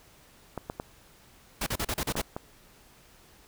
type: clicks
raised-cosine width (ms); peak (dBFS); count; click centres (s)
1; -19; 7; 0.577 / 0.699 / 0.799 / 2.09 / 2.155 / 2.197 / 2.365
type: noise bursts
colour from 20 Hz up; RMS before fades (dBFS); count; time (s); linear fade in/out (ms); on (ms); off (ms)
pink; -30; 7; 1.61-2.217; 5; 55; 37
effects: pink hiss -57 dBFS RMS until 3.47 s